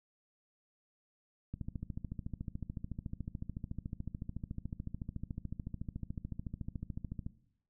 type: click train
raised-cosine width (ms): 5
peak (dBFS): -27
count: 80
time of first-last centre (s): 1.54-7.265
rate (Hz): 13.8
effects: noise-tail reverb RT60 0.7 s tail -17 dB re dry